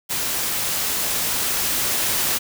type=noise with level ramp; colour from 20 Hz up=white; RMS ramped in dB=-24 to -21 dBFS; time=0.09-2.39 s; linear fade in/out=20 ms; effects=none